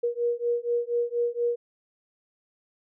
sine beating tone pair, 474.3 / 478.5 Hz, A#4 / A#4, +30 / +45 cents, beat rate 4.2 Hz, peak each -27 dBFS, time 0.03-1.56 s, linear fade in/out 10 ms, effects none

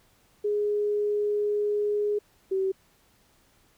sine tone pair in turn, 415.3 / 383.1 Hz, G#4 / G4, 0 / -40 cents, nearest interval minor second, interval 140 cents, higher first, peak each -23 dBFS, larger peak neither, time 0.44-2.19 / 2.51-2.72 s, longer first, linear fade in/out 10 ms, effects pink hiss -63 dBFS RMS until 3.77 s

